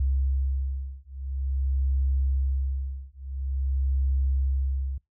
sine beating tone pair, 66.9 / 67.38 Hz, C2 / C#2, +39 / -49 cents, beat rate 0.48 Hz, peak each -26 dBFS, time 0-4.98 s, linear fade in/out 5 ms, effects noise-tail reverb RT60 0.2 s tail -26 dB re dry + tanh soft clip ceiling -16 dBFS

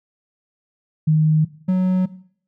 sine / triangle tone pair in turn, 155.5 / 184.92 Hz, D#3 / F#3, -1 / -1 cents, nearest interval minor third, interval 300 cents, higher second, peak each -12 dBFS, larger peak neither, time 1.07-1.45 / 1.68-2.06 s, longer neither, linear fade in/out 10 ms, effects noise-tail reverb RT60 0.6 s tail -18 dB re dry

